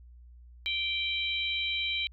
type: harmonic tone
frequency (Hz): 782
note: G5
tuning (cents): -4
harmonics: 3 / 4 / 5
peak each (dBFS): -32 / -33 / -34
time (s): 0.66-2.07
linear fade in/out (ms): 0
effects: added 60 Hz sine -49 dBFS peak until 2.12 s